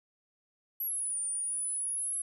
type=linear two-way sweep; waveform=sine; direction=down then up; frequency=11840 to 9170 to 10940 Hz; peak=-31 dBFS; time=0.8-2.22 s; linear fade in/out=5 ms; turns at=1.2 s; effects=none